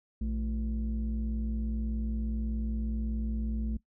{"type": "tone pair together", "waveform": "sine", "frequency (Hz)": [58.32, 220], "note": ["A#1", "A3"], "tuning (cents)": [1, 0], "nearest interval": "octave + major seventh", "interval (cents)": 2299, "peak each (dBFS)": [-29, -33], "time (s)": [0.21, 3.77], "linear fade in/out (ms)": 5, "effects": ["noise-tail reverb RT60 0.1 s tail -19 dB re dry", "tanh soft clip ceiling -25 dBFS"]}